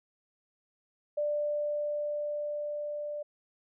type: tone with level ramp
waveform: sine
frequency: 591 Hz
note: D5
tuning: 11 cents sharp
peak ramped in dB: -27 to -34 dBFS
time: 1.17-3.23 s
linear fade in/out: 10 ms
effects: none